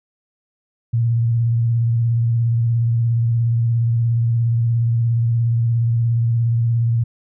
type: tone with vibrato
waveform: sine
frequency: 116.54 Hz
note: A#2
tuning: in tune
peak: -14 dBFS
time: 0.93-7.04 s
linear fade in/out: 10 ms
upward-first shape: square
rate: 17 Hz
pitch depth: 29 cents each way
effects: none